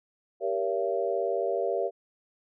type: chord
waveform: sine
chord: G diminished seventh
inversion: none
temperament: just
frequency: 392 / 470.4 / 564.5 / 677.4 Hz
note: G4 / Bb4 / Db5 / Fb5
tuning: 0 / +16 / +31 / +47 cents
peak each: -31 dBFS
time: 0.4-1.91 s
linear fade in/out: 50 ms
effects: none